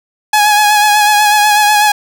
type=tone with vibrato; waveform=sawtooth; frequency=838 Hz; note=G#5; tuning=15 cents sharp; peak=-3 dBFS; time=0.33-1.92 s; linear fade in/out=5 ms; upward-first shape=sine; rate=8.1 Hz; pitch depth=30 cents each way; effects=none